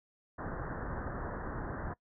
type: low-pass noise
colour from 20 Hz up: pink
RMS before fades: -39 dBFS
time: 0.38-1.94 s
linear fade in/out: 10 ms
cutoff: 1800 Hz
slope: 96 dB/octave
effects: noise-tail reverb RT60 0.1 s tail -21 dB re dry